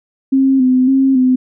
sine tone with vibrato, 261.6 Hz, C4, in tune, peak -8 dBFS, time 0.32-1.36 s, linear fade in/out 10 ms, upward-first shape square, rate 1.8 Hz, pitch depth 41 cents each way, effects none

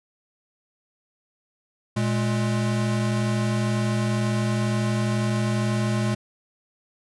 square tone pair together, 117.47 / 209.8 Hz, A#2 / G#3, +14 / +18 cents, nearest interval minor seventh, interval 1004 cents, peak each -24 / -26 dBFS, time 1.96-6.15 s, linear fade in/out 10 ms, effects resampled to 24000 Hz

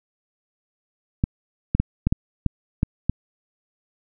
clicks, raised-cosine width 5 ms, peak -6 dBFS, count 8, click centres 1.239 / 1.75 / 1.8 / 2.07 / 2.125 / 2.463 / 2.831 / 3.096 s, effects none

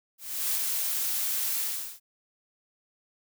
blue noise with ADSR envelope, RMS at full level -27 dBFS, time 0.18-2 s, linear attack 350 ms, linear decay 51 ms, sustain -2 dB, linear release 390 ms, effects none

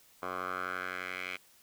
10% pulse tone with band-pass filter sweep, 91.6 Hz, F#2, 17 cents flat, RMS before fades -38 dBFS, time 0.22-1.37 s, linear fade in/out 10 ms, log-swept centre 1000 to 2400 Hz, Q 3.2, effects white hiss -62 dBFS RMS until 1.62 s

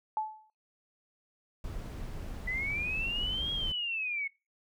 sine tone with exponential decay, 866 Hz, A5, 28 cents flat, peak -26 dBFS, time 0.17-0.5 s, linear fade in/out 1 ms, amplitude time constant 71 ms
brown noise, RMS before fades -39 dBFS, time 1.64-3.72 s, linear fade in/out 2 ms
sine linear two-way sweep, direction up then down, 1975.5 to 3300 to 2178 Hz, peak -31 dBFS, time 2.47-4.28 s, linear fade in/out 10 ms, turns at 3.52 s
effects noise-tail reverb RT60 0.3 s tail -25 dB re dry

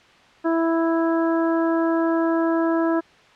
harmonic tone, 329.6 Hz, E4, in tune, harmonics 1 / 2 / 3 / 4 / 5, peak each -19 / -25 / -29 / -31 / -33 dBFS, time 0.44-3.01 s, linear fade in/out 20 ms, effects white hiss -51 dBFS RMS until 3.35 s + low-pass 3000 Hz 12 dB/octave

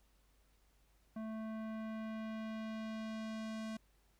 square tone with low-pass filter sweep, 220 Hz, A3, in tune, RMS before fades -43 dBFS, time 1.16-3.77 s, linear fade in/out 5 ms, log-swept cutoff 1200 to 8100 Hz, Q 0.77, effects added 50 Hz sine -70 dBFS peak until 4.19 s + pink hiss -75 dBFS RMS until 4.19 s

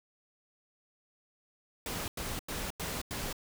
pink noise bursts, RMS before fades -37 dBFS, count 5, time 1.86-3.328 s, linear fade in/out 2 ms, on 220 ms, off 92 ms, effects none

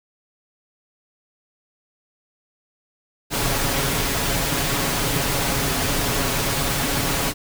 pink noise with comb filter, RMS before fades -22 dBFS, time 3.3-7.34 s, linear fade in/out 50 ms, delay 7.2 ms, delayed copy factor +0.5, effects none

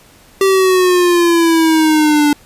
square exponential sweep, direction down, 389.9 to 291.7 Hz, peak -9 dBFS, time 0.41-2.33 s, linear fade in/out 2 ms, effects pink hiss -45 dBFS RMS until 2.45 s + resampled to 32000 Hz

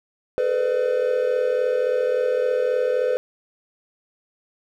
triangle tone cluster, 424.8 / 460.4 / 504 / 598 Hz, G#4 / A#4 / B4 / D5, +39 / -22 / +35 / +31 cents, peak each -26 / -26 / -18 / -27 dBFS, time 0.38-3.17 s, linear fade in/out 0 ms, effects none

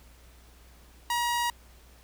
sawtooth tone, 954 Hz, A#5, 40 cents sharp, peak -22 dBFS, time 1.1-1.5 s, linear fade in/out 2 ms, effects added 60 Hz sine -53 dBFS peak until 2.03 s + pink hiss -58 dBFS RMS until 2.03 s

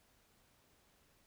silence, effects pink hiss -71 dBFS RMS until 1.26 s

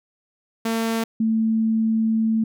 sawtooth / sine tone pair in turn, 226.3 / 222.4 Hz, A3 / A3, +49 / +19 cents, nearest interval unison, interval 30 cents, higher first, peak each -17 dBFS, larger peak neither, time 0.65-1.04 / 1.2-2.44 s, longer second, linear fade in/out 5 ms, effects none

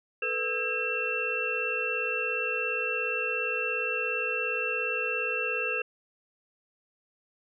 sine tone cluster, 440 / 497.2 / 1303 / 1619 / 2698 Hz, A4 / B4 / E6 / G#6 / E7, 0 / +12 / -20 / -45 / +40 cents, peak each -36 / -35 / -38 / -36 / -29 dBFS, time 0.22-5.82 s, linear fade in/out 5 ms, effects none

